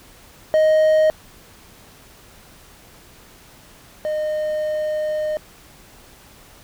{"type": "tone pair in turn", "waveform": "triangle", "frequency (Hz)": [624, 612.9], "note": ["D#5", "D#5"], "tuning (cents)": [5, -26], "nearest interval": "unison", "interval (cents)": 31, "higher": "first", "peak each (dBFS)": [-10, -18], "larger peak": "first", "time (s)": [[0.54, 1.1], [4.05, 5.37]], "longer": "second", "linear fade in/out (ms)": 0, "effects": ["pink hiss -47 dBFS RMS until 6.63 s"]}